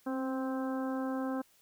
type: harmonic tone with a mistuned harmonic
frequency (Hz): 261.6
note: C4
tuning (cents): 0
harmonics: 1 / 2 / 3 / 4 / 5 / 6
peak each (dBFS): -33 / -39 / -43 / -45 / -47 / -49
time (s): 0.06-1.42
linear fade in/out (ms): 10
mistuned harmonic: 1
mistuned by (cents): +22
effects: white hiss -66 dBFS RMS until 1.61 s